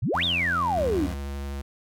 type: exponential two-way sweep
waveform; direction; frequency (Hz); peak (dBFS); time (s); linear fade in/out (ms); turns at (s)
sine; up then down; 88.5 to 3808 to 261; -22; 0.02-1.07; 10; 0.24
type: tone with pitch glide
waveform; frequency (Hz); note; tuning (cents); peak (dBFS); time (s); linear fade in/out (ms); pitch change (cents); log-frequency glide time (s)
20% pulse; 86.7 to 88.73; F2 to F2; -12 to +28; -26; 0.14-1.14; 5; +40; 0.62-1.03
type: tone with vibrato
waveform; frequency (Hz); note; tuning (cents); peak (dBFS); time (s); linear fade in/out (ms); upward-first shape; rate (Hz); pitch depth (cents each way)
square; 69.8; C#2; +13; -31; 0.76-1.62; 10; sine; 12; 12
effects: none